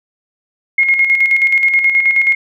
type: tone with tremolo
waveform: sine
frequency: 2153 Hz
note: C7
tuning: 49 cents sharp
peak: -7 dBFS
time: 0.78-2.35 s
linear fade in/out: 5 ms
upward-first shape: square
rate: 9.4 Hz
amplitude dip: 50%
effects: none